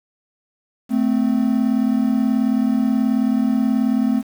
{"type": "tone pair together", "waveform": "triangle", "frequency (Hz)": [220, 258.6], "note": ["A3", "C4"], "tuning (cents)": [0, -20], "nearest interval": "minor third", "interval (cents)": 280, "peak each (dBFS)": -16, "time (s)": [0.89, 4.23], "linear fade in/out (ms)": 50, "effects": ["7-bit"]}